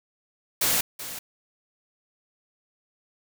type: noise with echo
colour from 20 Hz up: white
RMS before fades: -23 dBFS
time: 0.61-0.81 s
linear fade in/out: 5 ms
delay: 380 ms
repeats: 1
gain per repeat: -13 dB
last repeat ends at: 1.19 s
effects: none